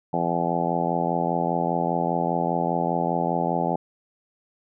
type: harmonic tone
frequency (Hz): 85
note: F2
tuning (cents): -46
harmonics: 2 / 3 / 4 / 5 / 6 / 7 / 8 / 9 / 10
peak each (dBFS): -28 / -31 / -32 / -33 / -32 / -31 / -31 / -28 / -29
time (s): 0.13-3.76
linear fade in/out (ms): 5
effects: none